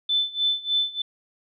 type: tone with tremolo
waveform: sine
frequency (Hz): 3520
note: A7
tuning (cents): 0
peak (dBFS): -18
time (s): 0.09-1.02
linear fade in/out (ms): 5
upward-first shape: sine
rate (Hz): 3.3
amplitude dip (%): 90
effects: none